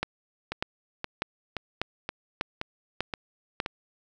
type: two click trains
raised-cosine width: 0.3 ms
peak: -15 / -11 dBFS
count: 7 / 7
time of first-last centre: 0.52-3.661 / 0.03-3.601 s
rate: 1.91 / 1.68 Hz
effects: none